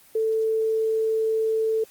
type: tone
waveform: sine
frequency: 442.5 Hz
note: A4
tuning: 10 cents sharp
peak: -20 dBFS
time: 0.15-1.84 s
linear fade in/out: 5 ms
effects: white hiss -53 dBFS RMS until 1.9 s + Opus 24 kbps